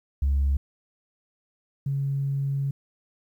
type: tone pair in turn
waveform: sine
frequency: 69.3 / 138.6 Hz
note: C#2 / C#3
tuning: 0 / 0 cents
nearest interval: octave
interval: 1200 cents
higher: second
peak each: -18 / -23 dBFS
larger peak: first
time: 0.22-0.57 / 1.86-2.71 s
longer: second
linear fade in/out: 5 ms
effects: tanh soft clip ceiling -17 dBFS + 10-bit